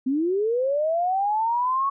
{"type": "linear sweep", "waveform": "sine", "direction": "up", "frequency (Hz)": [250.5, 1116], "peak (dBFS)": -20, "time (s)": [0.06, 1.9], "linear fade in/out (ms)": 10, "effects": []}